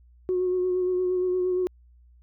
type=tone with vibrato; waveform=sine; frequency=365 Hz; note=F#4; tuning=24 cents flat; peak=-21 dBFS; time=0.29-1.67 s; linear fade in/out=0 ms; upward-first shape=sine; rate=8.6 Hz; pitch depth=23 cents each way; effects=tanh soft clip ceiling -17 dBFS + added 60 Hz sine -52 dBFS peak until 2.22 s